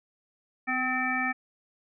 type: harmonic tone with a mistuned harmonic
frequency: 256.9 Hz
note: C4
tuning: 32 cents flat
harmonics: 1 / 3 / 5 / 7 / 9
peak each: -33 / -33 / -34 / -30 / -31 dBFS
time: 0.67-1.33 s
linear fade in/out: 20 ms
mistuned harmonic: 1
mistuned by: -17 cents
effects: none